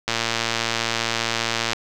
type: click train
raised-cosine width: 0.2 ms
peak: -4 dBFS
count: 191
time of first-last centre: 0.08-1.732 s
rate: 115 Hz
effects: none